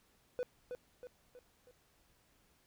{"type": "tone with echo", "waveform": "triangle", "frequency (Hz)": 496.7, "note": "B4", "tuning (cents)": 10, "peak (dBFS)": -32, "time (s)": [0.39, 0.43], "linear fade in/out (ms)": 0, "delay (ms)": 320, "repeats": 4, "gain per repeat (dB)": -6, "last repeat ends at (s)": 1.71, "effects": ["pink hiss -71 dBFS RMS until 2.66 s"]}